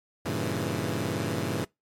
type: chord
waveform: 15% pulse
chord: G diminished seventh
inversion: none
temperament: equal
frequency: 98 / 116.54 / 138.59 / 164.81 Hz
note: G2 / Bb2 / Db3 / Fb3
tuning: 0 / 0 / 0 / 0 cents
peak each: -27 dBFS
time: 0.25-1.65 s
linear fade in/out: 10 ms
effects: noise-tail reverb RT60 0.2 s tail -24 dB re dry + MP3 64 kbps